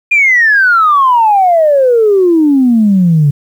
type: exponential sweep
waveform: sine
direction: down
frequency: 2449 to 139.7 Hz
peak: -4 dBFS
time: 0.11-3.31 s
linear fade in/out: 10 ms
effects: tanh soft clip ceiling 0 dBFS + 7-bit